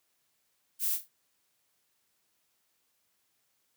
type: noise with echo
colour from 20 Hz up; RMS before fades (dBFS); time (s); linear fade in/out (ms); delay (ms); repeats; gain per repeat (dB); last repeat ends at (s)
violet; -30; 0.79-0.99; 50; 35; 3; -10; 1.095
effects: white hiss -75 dBFS RMS until 3.76 s + high-pass 60 Hz 12 dB/octave